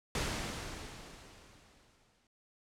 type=noise with exponential decay; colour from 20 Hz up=pink; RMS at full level=-33 dBFS; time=0.15-2.27 s; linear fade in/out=2 ms; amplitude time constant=460 ms; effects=low-pass 8000 Hz 12 dB/octave